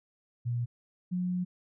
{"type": "tone pair in turn", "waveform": "sine", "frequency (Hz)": [120, 180.3], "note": ["B2", "F#3"], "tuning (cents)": [-49, -45], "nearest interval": "perfect fifth", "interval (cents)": 704, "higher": "second", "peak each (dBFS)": -28, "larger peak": "neither", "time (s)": [[0.45, 0.66], [1.11, 1.45]], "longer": "second", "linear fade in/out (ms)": 20, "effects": []}